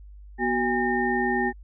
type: tone cluster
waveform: sine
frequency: 242.6 / 373 / 814 / 1824 Hz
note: B3 / F#4 / G#5 / A#6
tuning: -31 / +14 / -35 / -38 cents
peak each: -27 dBFS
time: 0.38-1.53 s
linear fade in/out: 50 ms
effects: added 50 Hz sine -42 dBFS peak until 1.63 s